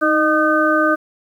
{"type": "harmonic tone with a mistuned harmonic", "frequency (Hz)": 306, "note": "D#4", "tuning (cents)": -29, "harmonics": [1, 2, 4, 5], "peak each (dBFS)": [-18, -18, -18, -18], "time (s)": [0.01, 0.96], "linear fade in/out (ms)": 20, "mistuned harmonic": 1, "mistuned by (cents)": 42, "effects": ["8-bit"]}